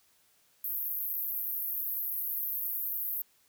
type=band-pass noise; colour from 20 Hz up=white; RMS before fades=-34 dBFS; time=0.64-3.22 s; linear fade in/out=5 ms; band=12000 to 16000 Hz; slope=96 dB/octave; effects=white hiss -67 dBFS RMS until 3.48 s